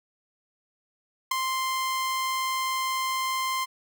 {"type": "tone with ADSR envelope", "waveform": "sawtooth", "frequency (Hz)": 1046.5, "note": "C6", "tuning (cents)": 0, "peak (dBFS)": -15, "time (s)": [1.31, 3.66], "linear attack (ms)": 7, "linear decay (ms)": 5, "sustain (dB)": -7, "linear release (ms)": 28, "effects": []}